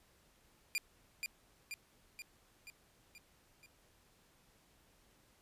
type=tone with echo; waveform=sawtooth; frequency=2400 Hz; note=D7; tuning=37 cents sharp; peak=-30 dBFS; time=0.75-0.78 s; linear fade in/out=0 ms; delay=480 ms; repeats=6; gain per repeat=-4 dB; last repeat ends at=3.66 s; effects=pink hiss -69 dBFS RMS until 5.41 s + resampled to 32000 Hz